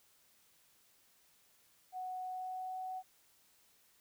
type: tone with pitch glide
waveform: sine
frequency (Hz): 740 to 746.9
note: F#5 to F#5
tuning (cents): 0 to +16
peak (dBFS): -39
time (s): 1.92-3.03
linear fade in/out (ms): 50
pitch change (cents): +16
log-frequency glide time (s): 2.27-2.8
effects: white hiss -69 dBFS RMS until 4 s